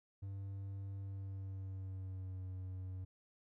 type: tone with pitch glide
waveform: triangle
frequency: 98 to 93.09 Hz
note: G2 to F#2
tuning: 0 to +11 cents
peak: -40 dBFS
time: 0.22-3.05 s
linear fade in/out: 10 ms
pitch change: -89 cents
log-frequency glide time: 1.01-2.44 s
effects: none